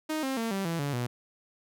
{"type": "tone with pitch steps", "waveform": "sawtooth", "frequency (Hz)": [311.1, 266.2, 227.7, 194.85, 166.71, 142.64, 122.04], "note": ["D#4", "C4", "A#3", "G3", "E3", "C#3", "B2"], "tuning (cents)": [0, 30, -40, -10, 20, 50, -20], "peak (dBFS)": -25, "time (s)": [0.09, 1.07], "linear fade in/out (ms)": 10, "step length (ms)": 140, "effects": []}